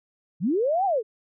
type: linear two-way sweep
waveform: sine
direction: up then down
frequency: 140 to 811 to 402.6 Hz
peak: -20 dBFS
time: 0.4-1.03 s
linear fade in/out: 50 ms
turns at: 0.85 s
effects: none